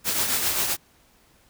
white noise with tremolo, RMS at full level -22 dBFS, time 0.04-0.77 s, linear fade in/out 50 ms, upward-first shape triangle, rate 7.5 Hz, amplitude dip 50%, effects pink hiss -59 dBFS RMS until 1.49 s

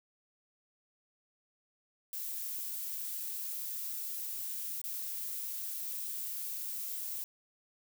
violet noise with dropouts, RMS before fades -39 dBFS, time 2.13-7.24 s, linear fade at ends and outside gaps 1 ms, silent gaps 4.816-4.84 s, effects none

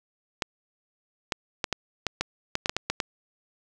clicks, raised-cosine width 0.2 ms, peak -8 dBFS, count 12, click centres 0.422 / 1.322 / 1.642 / 1.727 / 2.067 / 2.21 / 2.554 / 2.659 / 2.695 / 2.766 / 2.9 / 3.002 s, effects none

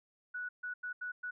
sine tone bursts at uneven times, 1473 Hz, F#6, 8 cents flat, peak -37 dBFS, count 5, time 0.34-0.49 / 0.63-0.74 / 0.83-0.93 / 1.01-1.12 / 1.23-1.31 s, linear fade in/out 10 ms, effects none

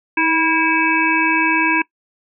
harmonic tone with a mistuned harmonic, 325.5 Hz, E4, 22 cents flat, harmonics 1 / 3 / 5 / 7 / 8, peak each -20 / -20 / -20 / -20 / -20 dBFS, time 0.17-1.82 s, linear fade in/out 5 ms, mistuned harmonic 1, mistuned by -28 cents, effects noise-tail reverb RT60 0.1 s tail -22 dB re dry

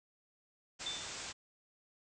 white low-pass noise, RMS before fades -45 dBFS, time 0.79-1.33 s, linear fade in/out 20 ms, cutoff 8100 Hz, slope 96 dB/octave
sine tone with exponential decay, 3552 Hz, A7, 16 cents sharp, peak -35 dBFS, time 0.86-1.28 s, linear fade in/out 5 ms, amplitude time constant 91 ms
effects none

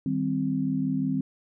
sine chord, C minor, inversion first, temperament equal, 155.56 / 196 / 261.6 Hz, Eb3 / G3 / C4, 0 / 0 / 0 cents, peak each -30 / -30 / -26 dBFS, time 0.06-1.21 s, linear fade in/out 2 ms, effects none

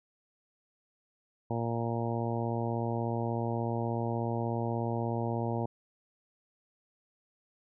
harmonic tone, 116.54 Hz, A#2, in tune, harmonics 1 / 2 / 3 / 4 / 5 / 6 / 7 / 8, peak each -33 / -36 / -38 / -39 / -40 / -41 / -41 / -42 dBFS, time 1.5-5.66 s, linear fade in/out 5 ms, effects none

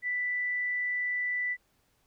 sine tone, 1979 Hz, B6, 3 cents sharp, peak -28 dBFS, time 0.02-1.57 s, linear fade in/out 50 ms, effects pink hiss -71 dBFS RMS until 2.06 s

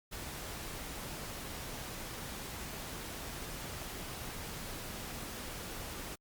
pink noise, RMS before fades -43 dBFS, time 0.11-6.16 s, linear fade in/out 20 ms, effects Opus 48 kbps

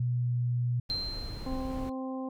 sine tone with pitch glide, 122.5 to 121.72 Hz, B2 to B2, -14 to -25 cents, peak -26 dBFS, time 0-0.8 s, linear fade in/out 5 ms, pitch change -11 cents, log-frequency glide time 0.16-0.34 s
brown noise, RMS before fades -38 dBFS, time 0.89-1.9 s, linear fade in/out 10 ms
sine tone with exponential decay, 4136 Hz, C8, 21 cents flat, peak -28 dBFS, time 0.9-1.92 s, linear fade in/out 0 ms, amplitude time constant 220 ms
harmonic tone, 261.6 Hz, C4, in tune, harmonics 1 / 2 / 3 / 4, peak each -34 / -40 / -44 / -46 dBFS, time 1.46-2.29 s, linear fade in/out 5 ms
effects none

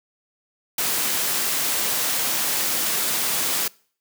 white noise, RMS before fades -23 dBFS, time 0.78-3.68 s, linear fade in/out 5 ms, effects noise-tail reverb RT60 0.5 s tail -25 dB re dry + high-pass 150 Hz 12 dB/octave

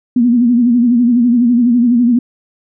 sine tone with vibrato, 240.5 Hz, B3, 46 cents flat, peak -7 dBFS, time 0.16-2.19 s, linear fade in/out 5 ms, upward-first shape sine, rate 12 Hz, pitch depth 77 cents each way, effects none

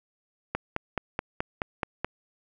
click train, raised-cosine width 0.5 ms, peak -12 dBFS, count 8, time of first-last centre 0.55-2.046 s, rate 4.68 Hz, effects none

